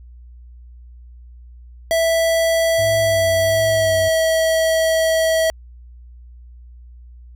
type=tone with pitch glide; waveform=square; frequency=658 to 646.7 Hz; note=E5 to E5; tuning=-3 to -33 cents; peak=-15 dBFS; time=1.91-5.5 s; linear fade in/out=0 ms; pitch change=-30 cents; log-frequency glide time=3.26-3.93 s
type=tone with vibrato; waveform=triangle; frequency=99.5 Hz; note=G2; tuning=26 cents sharp; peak=-23 dBFS; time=2.78-4.09 s; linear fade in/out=10 ms; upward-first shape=sine; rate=1.4 Hz; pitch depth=120 cents each way
effects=added 60 Hz sine -38 dBFS peak until 7.35 s